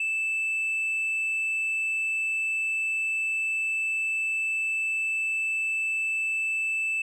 sine tone, 2637 Hz, E7, in tune, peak -22 dBFS, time 0-7.02 s, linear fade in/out 5 ms, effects tanh soft clip ceiling -24 dBFS

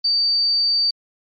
sine tone, 4616 Hz, D8, 31 cents flat, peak -15 dBFS, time 0.04-0.91 s, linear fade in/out 10 ms, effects MP3 32 kbps

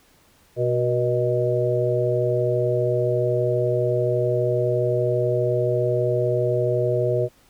harmonic tone with a mistuned harmonic, 123.47 Hz, B2, in tune, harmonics 1 / 3 / 4 / 5, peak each -24 / -24 / -24 / -24 dBFS, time 0.56-7.29 s, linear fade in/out 50 ms, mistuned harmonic 4, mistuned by -41 cents, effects pink hiss -57 dBFS RMS until 7.49 s

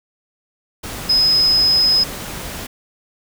sine tone in noise, 5070 Hz, D#8, 32 cents sharp, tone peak -11 dBFS, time 1.09-2.04 s, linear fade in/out 10 ms, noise pink, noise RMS -29 dBFS, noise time 0.83-2.67 s, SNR +15 dB, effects none

